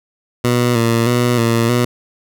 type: tone with vibrato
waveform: 15% pulse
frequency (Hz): 118.7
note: A#2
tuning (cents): +32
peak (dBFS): -6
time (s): 0.44-1.85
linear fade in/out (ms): 5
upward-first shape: square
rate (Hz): 1.6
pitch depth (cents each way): 44
effects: none